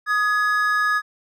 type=tone pair together; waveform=triangle; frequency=1244.5 / 1685.2 Hz; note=D#6 / G#6; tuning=0 / +25 cents; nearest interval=perfect fourth; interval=525 cents; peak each=-19 / -18 dBFS; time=0.06-1.02 s; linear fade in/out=50 ms; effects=none